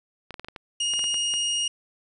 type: clicks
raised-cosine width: 0.3 ms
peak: -21 dBFS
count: 11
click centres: 0.307 / 0.342 / 0.396 / 0.446 / 0.485 / 0.562 / 0.937 / 0.993 / 1.041 / 1.143 / 1.339 s
type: tone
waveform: sawtooth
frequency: 2862 Hz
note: F7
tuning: 42 cents sharp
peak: -20 dBFS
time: 0.8-1.68 s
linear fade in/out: 5 ms
effects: resampled to 22050 Hz + 9-bit